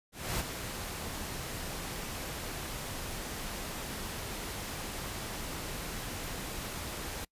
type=noise with ADSR envelope; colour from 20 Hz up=pink; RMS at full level=-32 dBFS; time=0.12-7.25 s; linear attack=270 ms; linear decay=32 ms; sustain=-7 dB; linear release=7 ms; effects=noise-tail reverb RT60 0.1 s tail -26 dB re dry + resampled to 32000 Hz